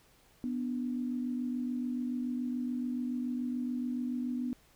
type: tone pair together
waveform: sine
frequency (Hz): 246.7 / 293.7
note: B3 / D4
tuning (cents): -2 / 0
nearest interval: minor third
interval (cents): 302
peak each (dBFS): -32 / -40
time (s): 0.44-4.53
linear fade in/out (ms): 0
effects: pink hiss -64 dBFS RMS until 4.75 s